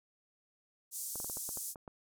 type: band-pass noise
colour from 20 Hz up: white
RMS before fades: -41 dBFS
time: 0.91-1.75 s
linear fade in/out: 50 ms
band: 6300 to 13000 Hz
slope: 24 dB/octave
type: clicks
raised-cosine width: 1 ms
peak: -32 dBFS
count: 9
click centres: 1.157 / 1.201 / 1.245 / 1.298 / 1.371 / 1.491 / 1.573 / 1.758 / 1.878 s
effects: none